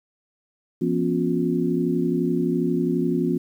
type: tone cluster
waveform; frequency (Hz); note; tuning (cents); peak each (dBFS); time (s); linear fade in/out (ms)
sine; 171.7 / 242.6 / 274.6 / 357; F3 / B3 / C#4 / F4; -29 / -31 / -16 / +38; -25; 0.81-3.38; 10
effects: 9-bit